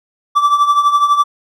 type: tone with tremolo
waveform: triangle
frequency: 1163 Hz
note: D6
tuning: 17 cents flat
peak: -4 dBFS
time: 0.35-1.24 s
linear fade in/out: 20 ms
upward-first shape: triangle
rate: 12 Hz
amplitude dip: 75%
effects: none